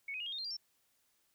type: tone with pitch steps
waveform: sine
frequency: 2217 / 2517 / 2859 / 3246 / 3686 / 4185 / 4752 / 5396 Hz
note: C#7 / D#7 / F7 / G#7 / A#7 / C8 / D8 / E8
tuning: 0 / +19 / +40 / -40 / -20 / 0 / +20 / +40 cents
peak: -38 dBFS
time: 0.08-0.568 s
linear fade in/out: 5 ms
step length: 61 ms
effects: white hiss -75 dBFS RMS until 1.34 s